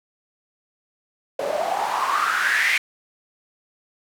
white noise with band-pass filter sweep, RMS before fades -22 dBFS, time 1.39-2.78 s, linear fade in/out 5 ms, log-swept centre 530 to 2200 Hz, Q 6.8, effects none

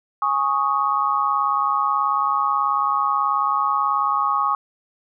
sine chord, Ab suspended fourth, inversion none, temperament just, 830.6 / 1107.5 / 1245.9 Hz, Ab5 / Db6 / Eb6, 0 / -2 / +2 cents, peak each -25 / -20 / -22 dBFS, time 0.22-4.55 s, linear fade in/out 2 ms, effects none

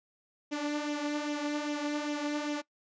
sawtooth tone with flanger, 294.9 Hz, D4, 7 cents sharp, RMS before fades -33 dBFS, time 0.51-2.62 s, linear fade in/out 20 ms, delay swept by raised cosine 0.32 to 3.92 ms, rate 2.5 Hz, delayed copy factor +0.55, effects noise-tail reverb RT60 0.1 s tail -20 dB re dry + resampled to 16000 Hz

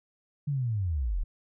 sine linear sweep, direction down, 149.5 to 32.7 Hz, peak -26 dBFS, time 0.47-1.24 s, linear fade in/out 10 ms, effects none

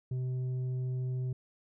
sine tone with tanh clipping, 127.6 Hz, C3, 43 cents flat, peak -32 dBFS, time 0.11-1.33 s, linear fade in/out 5 ms, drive 5 dB, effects none

